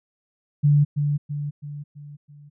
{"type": "tone with echo", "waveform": "sine", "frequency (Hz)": 145.8, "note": "D3", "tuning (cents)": -12, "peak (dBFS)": -13, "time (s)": [0.63, 0.85], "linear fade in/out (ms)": 20, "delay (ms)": 330, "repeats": 5, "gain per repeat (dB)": -6, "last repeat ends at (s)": 2.5, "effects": []}